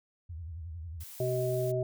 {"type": "tone with vibrato", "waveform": "sine", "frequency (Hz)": 82.41, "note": "E2", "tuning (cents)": 0, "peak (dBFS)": -38, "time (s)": [0.29, 1.04], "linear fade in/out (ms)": 10, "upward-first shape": "sine", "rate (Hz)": 11, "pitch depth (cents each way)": 140}
{"type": "noise", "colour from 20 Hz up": "blue", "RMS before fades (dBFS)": -47, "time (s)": [1, 1.72], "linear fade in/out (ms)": 10}
{"type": "harmonic tone", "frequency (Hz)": 126.4, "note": "B2", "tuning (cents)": 41, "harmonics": [1, 3, 5], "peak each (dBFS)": [-32, -32, -32], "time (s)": [1.2, 1.83], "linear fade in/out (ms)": 2}
{"effects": []}